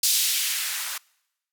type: noise with band-pass filter sweep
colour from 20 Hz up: violet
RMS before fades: -25 dBFS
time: 0.03-0.98 s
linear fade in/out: 5 ms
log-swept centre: 4500 to 1100 Hz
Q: 1.2
effects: noise-tail reverb RT60 0.9 s tail -26 dB re dry